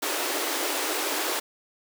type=high-pass noise; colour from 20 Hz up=pink; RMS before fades=-28 dBFS; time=0.02-1.4 s; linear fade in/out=10 ms; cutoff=280 Hz; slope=96 dB/octave; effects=none